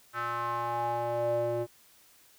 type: tone with band-pass filter sweep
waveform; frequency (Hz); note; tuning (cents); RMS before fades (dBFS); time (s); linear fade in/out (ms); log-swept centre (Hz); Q
square; 118.6; A#2; +30; -31; 0.13-1.67; 50; 1400 to 460; 4.7
effects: white hiss -60 dBFS RMS until 2.38 s